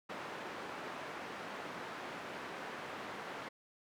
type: band-pass noise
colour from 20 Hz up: white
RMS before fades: -45 dBFS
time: 0.09-3.49 s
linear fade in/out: 10 ms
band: 180 to 1500 Hz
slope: 12 dB/octave
effects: none